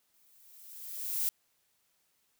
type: noise with exponential growth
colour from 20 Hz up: violet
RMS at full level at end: -29 dBFS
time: 0.14-1.29 s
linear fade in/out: 0 ms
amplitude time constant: 250 ms
effects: white hiss -74 dBFS RMS until 2.39 s